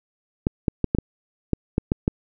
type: clicks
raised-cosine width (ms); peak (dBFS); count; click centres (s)
3; -6; 9; 0.469 / 0.682 / 0.843 / 0.949 / 0.986 / 1.533 / 1.781 / 1.919 / 2.079
effects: none